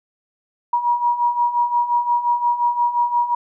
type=beating tone pair; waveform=sine; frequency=955 / 960.7 Hz; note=A#5 / B5; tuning=+42 / -48 cents; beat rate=5.7 Hz; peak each=-22 / -17 dBFS; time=0.73-3.35 s; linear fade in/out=5 ms; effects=none